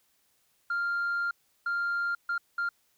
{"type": "tone bursts at uneven times", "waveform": "sine", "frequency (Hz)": 1396, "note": "F6", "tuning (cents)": -1, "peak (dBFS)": -25, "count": 4, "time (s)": [[0.7, 1.31], [1.66, 2.15], [2.29, 2.38], [2.58, 2.69]], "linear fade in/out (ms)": 5, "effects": ["tanh soft clip ceiling -25 dBFS", "white hiss -70 dBFS RMS until 2.97 s"]}